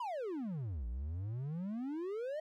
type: exponential two-way sweep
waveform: triangle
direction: down then up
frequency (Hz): 1025 to 55.5 to 635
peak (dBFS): -35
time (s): 0-2.4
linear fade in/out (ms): 5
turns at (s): 0.87
effects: none